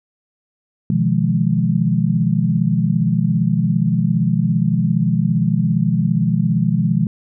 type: chord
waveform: sine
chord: F half-diminished seventh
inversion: second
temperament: just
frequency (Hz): 125.72 / 157.15 / 174.61 / 209.5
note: Cb3 / Eb3 / F3 / Ab3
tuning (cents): +31 / +18 / 0 / +15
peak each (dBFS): -20 / -19 / -18 / -20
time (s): 0.9-7.07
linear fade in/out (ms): 2
effects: none